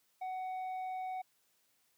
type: tone with tanh clipping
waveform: sine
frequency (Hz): 746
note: F#5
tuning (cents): +14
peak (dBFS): -38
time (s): 0.21-1.22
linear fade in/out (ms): 10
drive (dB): 5
effects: white hiss -74 dBFS RMS until 1.97 s + high-pass 80 Hz 12 dB/octave